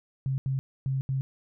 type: tone bursts at uneven times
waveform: sine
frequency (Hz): 133.9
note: C3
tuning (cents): +40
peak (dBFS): -25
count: 4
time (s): 0.26-0.38 / 0.46-0.59 / 0.86-1.01 / 1.09-1.21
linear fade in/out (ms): 0
effects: none